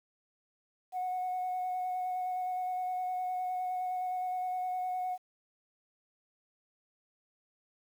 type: tone with vibrato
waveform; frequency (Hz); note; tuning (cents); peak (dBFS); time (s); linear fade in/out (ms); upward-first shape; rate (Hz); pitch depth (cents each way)
sine; 734; F#5; -14; -30; 0.92-5.18; 50; square; 9.7; 11
effects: tanh soft clip ceiling -29 dBFS + 10-bit